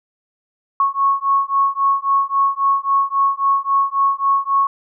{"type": "beating tone pair", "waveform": "sine", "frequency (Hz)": [1100, 1103.7], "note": ["C#6", "C#6"], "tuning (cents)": [-14, -8], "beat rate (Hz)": 3.7, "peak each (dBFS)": -17, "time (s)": [0.8, 4.67], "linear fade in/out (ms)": 2, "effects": []}